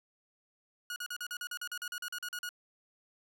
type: tone bursts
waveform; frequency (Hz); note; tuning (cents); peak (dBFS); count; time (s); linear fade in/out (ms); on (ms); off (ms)
sawtooth; 1448; F#6; -38; -33; 16; 0.9-2.491; 2; 61; 41
effects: none